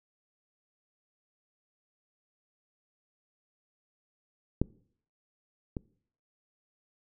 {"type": "clicks", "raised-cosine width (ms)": 3, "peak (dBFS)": [-12, -21], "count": 2, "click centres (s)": [4.616, 5.768], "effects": ["noise-tail reverb RT60 0.6 s tail -23 dB re dry"]}